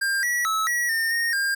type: tone with pitch steps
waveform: square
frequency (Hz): 1598 / 1934 / 1299 / 1923 / 1817 / 1852 / 1605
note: G6 / B6 / E6 / B6 / A#6 / A#6 / G6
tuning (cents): +33 / -37 / -26 / -47 / -45 / -12 / +40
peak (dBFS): -22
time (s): 0.01-1.55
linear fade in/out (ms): 10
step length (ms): 220
effects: none